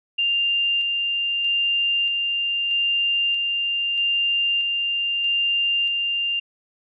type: tone with tremolo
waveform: sine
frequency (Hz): 2794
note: F7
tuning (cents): 0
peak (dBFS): -18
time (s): 0.18-6.4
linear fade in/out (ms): 10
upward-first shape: square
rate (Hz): 0.79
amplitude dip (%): 25
effects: none